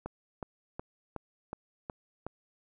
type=click train; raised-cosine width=1 ms; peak=-23 dBFS; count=7; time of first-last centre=0.06-2.266 s; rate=2.72 Hz; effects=none